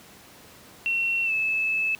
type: tone with pitch glide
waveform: sine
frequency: 2720 to 2611 Hz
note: F7 to E7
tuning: -46 to -17 cents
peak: -22 dBFS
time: 0.86-1.95 s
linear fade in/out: 0 ms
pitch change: -71 cents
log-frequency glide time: 1.24-1.32 s
effects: pink hiss -49 dBFS RMS until 1.99 s + high-pass 100 Hz 12 dB/octave